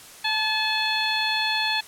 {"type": "harmonic tone with a mistuned harmonic", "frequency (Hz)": 861, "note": "A5", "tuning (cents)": -38, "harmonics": [1, 2, 3, 4, 5], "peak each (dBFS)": [-28, -28, -28, -28, -28], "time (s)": [0.24, 1.81], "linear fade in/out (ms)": 10, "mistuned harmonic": 1, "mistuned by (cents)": 29, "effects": ["white hiss -45 dBFS RMS until 1.87 s", "low-pass 12000 Hz 12 dB/octave"]}